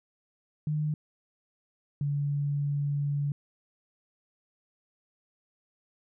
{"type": "tone pair in turn", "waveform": "sine", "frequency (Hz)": [151.6, 143.5], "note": ["D#3", "D3"], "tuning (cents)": [-45, -40], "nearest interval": "minor second", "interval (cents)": 95, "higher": "first", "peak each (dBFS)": -26, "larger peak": "neither", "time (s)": [[0.67, 0.94], [2.01, 3.32]], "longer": "second", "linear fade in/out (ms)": 2, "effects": []}